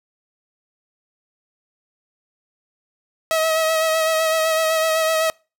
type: tone with vibrato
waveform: sawtooth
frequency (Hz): 640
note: D#5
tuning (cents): +49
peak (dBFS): -13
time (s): 3.31-5.3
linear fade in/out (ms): 0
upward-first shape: sine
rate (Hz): 7.9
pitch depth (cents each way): 25
effects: noise-tail reverb RT60 0.3 s tail -25 dB re dry